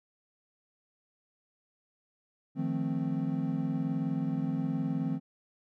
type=chord; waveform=triangle; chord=F dominant seventh; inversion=third; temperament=equal; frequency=155.56 / 174.61 / 220 / 261.6 Hz; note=Eb3 / F3 / A3 / C4; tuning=0 / 0 / 0 / 0 cents; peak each=-32 / -33 / -35 / -31 dBFS; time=2.55-5.2 s; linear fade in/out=50 ms; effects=none